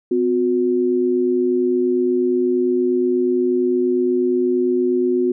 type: tone pair together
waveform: sine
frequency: 254 / 362.5 Hz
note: B3 / F#4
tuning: +49 / -35 cents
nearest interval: tritone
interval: 616 cents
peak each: -20 / -16 dBFS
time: 0.11-5.32 s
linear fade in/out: 5 ms
effects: none